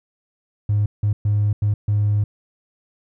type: tone bursts at uneven times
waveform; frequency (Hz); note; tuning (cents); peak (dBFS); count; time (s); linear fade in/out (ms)
triangle; 103.83; G#2; 0; -12; 5; 0.69-0.86 / 1.03-1.13 / 1.25-1.53 / 1.62-1.74 / 1.88-2.24; 5
effects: tanh soft clip ceiling -12 dBFS